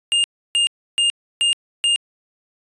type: tone bursts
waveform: square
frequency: 2820 Hz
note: F7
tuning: 16 cents sharp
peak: -15 dBFS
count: 5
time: 0.12-1.96 s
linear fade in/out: 0 ms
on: 120 ms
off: 310 ms
effects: resampled to 22050 Hz